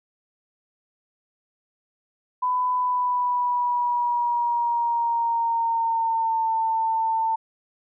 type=tone with pitch glide; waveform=sine; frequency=1000 to 896.1 Hz; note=B5 to A5; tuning=+21 to +31 cents; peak=-20 dBFS; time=2.42-7.36 s; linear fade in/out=10 ms; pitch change=-190 cents; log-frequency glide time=2.74-6.54 s; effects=none